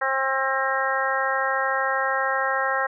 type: harmonic tone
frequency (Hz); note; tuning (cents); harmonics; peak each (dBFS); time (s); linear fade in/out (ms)
267; C4; +35; 2 / 3 / 4 / 5 / 6 / 7; -28 / -28 / -28 / -28 / -28 / -28; 0.01-2.87; 10
effects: none